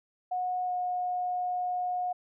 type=tone with pitch glide; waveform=sine; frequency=729 to 723.1 Hz; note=F#5 to F#5; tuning=-26 to -40 cents; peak=-28 dBFS; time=0.31-2.13 s; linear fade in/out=10 ms; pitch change=-14 cents; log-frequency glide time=0.66-0.71 s; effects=none